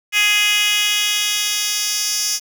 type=tone with high-pass filter sweep; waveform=10% pulse; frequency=416.4 Hz; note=G#4; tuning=5 cents sharp; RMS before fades=-18 dBFS; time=0.12-2.4 s; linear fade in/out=50 ms; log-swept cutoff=2500 to 5000 Hz; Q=2.8; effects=7-bit